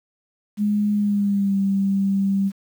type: tone with pitch glide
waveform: sine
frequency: 207.7 to 196.04 Hz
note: G#3 to G3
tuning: 0 to 0 cents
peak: -17 dBFS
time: 0.57-2.52 s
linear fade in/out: 50 ms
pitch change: -100 cents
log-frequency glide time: 0.93-1.57 s
effects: 8-bit